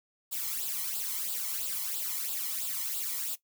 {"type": "noise with flanger", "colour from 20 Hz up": "blue", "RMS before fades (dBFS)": -34, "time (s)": [0.31, 3.36], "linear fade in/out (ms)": 20, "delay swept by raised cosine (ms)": [0.24, 0.98], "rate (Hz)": 3, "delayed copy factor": 0.7, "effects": ["noise-tail reverb RT60 0.1 s tail -17 dB re dry"]}